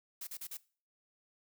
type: noise bursts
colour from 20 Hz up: blue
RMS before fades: -43 dBFS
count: 4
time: 0.21-0.571 s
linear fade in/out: 5 ms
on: 61 ms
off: 39 ms
effects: noise-tail reverb RT60 0.4 s tail -20 dB re dry